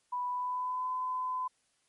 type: tone with pitch glide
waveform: sine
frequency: 987.8 to 1014.4 Hz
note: B5 to B5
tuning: 0 to +46 cents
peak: -31 dBFS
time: 0.12-1.48 s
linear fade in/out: 10 ms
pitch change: +46 cents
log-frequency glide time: 0.28-0.9 s
effects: white hiss -73 dBFS RMS until 1.88 s + MP3 48 kbps